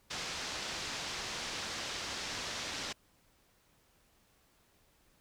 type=low-pass noise; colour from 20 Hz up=white; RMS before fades=-40 dBFS; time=0.1-2.93 s; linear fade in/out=10 ms; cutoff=5900 Hz; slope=24 dB/octave; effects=pink hiss -69 dBFS RMS until 5.2 s